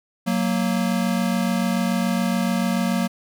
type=tone pair together; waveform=square; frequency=185 / 232 Hz; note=F#3 / A#3; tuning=0 / -8 cents; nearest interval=major third; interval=392 cents; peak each=-23 dBFS; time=0.26-3.08 s; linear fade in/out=20 ms; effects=none